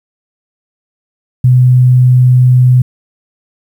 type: tone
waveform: sine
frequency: 126.1 Hz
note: B2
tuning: 36 cents sharp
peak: -3 dBFS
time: 1.44-2.82 s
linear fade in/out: 5 ms
effects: 7-bit